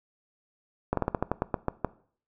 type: slowing click train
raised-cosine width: 1 ms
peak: -11 dBFS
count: 11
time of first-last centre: 0.93-1.847 s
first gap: 43 ms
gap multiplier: 1.16
effects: noise-tail reverb RT60 0.5 s tail -19 dB re dry